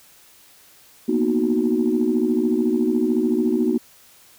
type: chord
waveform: sine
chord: B major seventh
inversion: third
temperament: equal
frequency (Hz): 233.1 / 246.9 / 311.1 / 370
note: A#3 / B3 / D#4 / F#4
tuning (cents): 0 / 0 / 0 / 0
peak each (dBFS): -22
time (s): 1.08-3.78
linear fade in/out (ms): 10
effects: tanh soft clip ceiling -8 dBFS + white hiss -51 dBFS RMS until 4.38 s